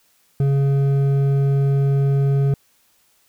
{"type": "tone with hard clipping", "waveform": "sine", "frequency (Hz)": 138.59, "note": "C#3", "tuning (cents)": 0, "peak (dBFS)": -16, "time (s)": [0.4, 2.54], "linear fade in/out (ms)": 2, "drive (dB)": 7, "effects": ["white hiss -60 dBFS RMS until 3.28 s"]}